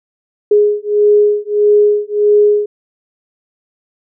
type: beating tone pair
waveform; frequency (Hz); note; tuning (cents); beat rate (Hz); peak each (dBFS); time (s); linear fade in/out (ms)
sine; 415.3 / 416.9; G#4 / G#4; 0 / +7; 1.6; -11; 0.51-2.66; 5
effects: none